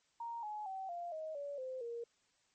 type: tone with pitch steps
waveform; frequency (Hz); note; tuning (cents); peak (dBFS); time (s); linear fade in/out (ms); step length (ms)
sine; 932.3 / 845.1 / 766.1 / 694.4 / 629.5 / 570.6 / 517.2 / 468.9; A#5 / G#5 / G5 / F5 / D#5 / C#5 / C5 / A#4; 0 / +30 / -40 / -10 / +20 / +50 / -20 / +10; -40; 0.2-2.04; 5; 230
effects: white hiss -75 dBFS RMS until 2.54 s + MP3 32 kbps